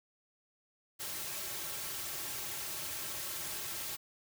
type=noise with comb filter; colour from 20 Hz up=white; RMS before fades=-40 dBFS; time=0.99-3.97 s; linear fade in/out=20 ms; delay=4.1 ms; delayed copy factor=-0.65; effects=none